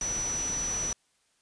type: tone in noise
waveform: sine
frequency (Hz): 5920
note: F#8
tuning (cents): 0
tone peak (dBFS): -29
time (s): 0.01-0.93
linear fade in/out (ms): 2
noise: pink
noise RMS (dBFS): -38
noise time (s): 0.01-0.93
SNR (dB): +6
effects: white hiss -70 dBFS RMS until 1.41 s + resampled to 22050 Hz